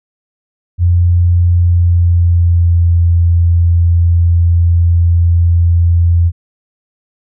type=tone with pitch glide; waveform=sine; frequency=87.4 to 85.4 Hz; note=F2 to F2; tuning=+2 to -38 cents; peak=-6 dBFS; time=0.78-6.32 s; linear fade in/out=50 ms; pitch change=-40 cents; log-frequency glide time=1.51-2.93 s; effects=none